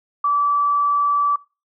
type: tone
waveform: sine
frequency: 1156 Hz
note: D6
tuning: 28 cents flat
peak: -15 dBFS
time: 0.24-1.36 s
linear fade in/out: 5 ms
effects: noise-tail reverb RT60 0.3 s tail -21 dB re dry